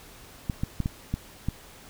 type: clicks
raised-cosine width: 5 ms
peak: -14 dBFS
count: 6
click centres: 0.498 / 0.635 / 0.803 / 0.859 / 1.14 / 1.486 s
effects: pink hiss -49 dBFS RMS until 1.89 s